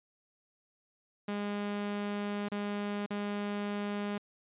sawtooth tone with dropouts, 204.8 Hz, G#3, 24 cents flat, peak -29 dBFS, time 1.28-4.18 s, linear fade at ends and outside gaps 5 ms, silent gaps 2.486-2.517 / 3.062-3.105 s, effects resampled to 8000 Hz

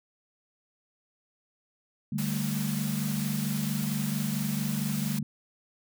sine chord, D suspended fourth, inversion none, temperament just, 146.83 / 195.78 / 220.2 Hz, D3 / G3 / A3, 0 / -2 / +2 cents, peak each -32 dBFS, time 2.12-5.23 s, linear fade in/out 5 ms
white high-pass noise, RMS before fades -38 dBFS, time 2.18-5.19 s, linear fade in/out 5 ms, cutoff 110 Hz, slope 24 dB/octave
effects none

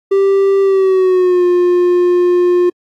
triangle tone with pitch glide, 392 to 355.3 Hz, G4 to F4, 0 to +30 cents, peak -6 dBFS, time 0.11-2.7 s, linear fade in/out 10 ms, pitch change -170 cents, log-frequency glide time 0.62-1.45 s, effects AAC 64 kbps

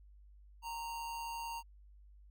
square tone with amplitude modulation, 926 Hz, A#5, 12 cents flat, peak -39 dBFS, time 0.62-1.63 s, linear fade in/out 50 ms, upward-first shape sine, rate 151 Hz, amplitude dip 35%, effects added 50 Hz sine -56 dBFS peak until 2.3 s

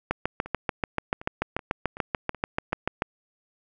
two click trains, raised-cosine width 0.5 ms, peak -9 / -24 dBFS, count 21 / 7, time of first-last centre 0.11-3.021 / 0.46-2.724 s, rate 6.87 / 2.65 Hz, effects none

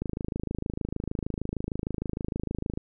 click train, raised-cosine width 3 ms, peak -17 dBFS, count 74, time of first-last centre 0.02-2.775 s, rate 26.5 Hz, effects none

